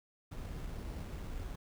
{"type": "noise with sample-and-hold", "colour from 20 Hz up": "brown", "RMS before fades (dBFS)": -42, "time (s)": [0.31, 1.56], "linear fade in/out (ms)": 10, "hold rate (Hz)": 4900, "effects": []}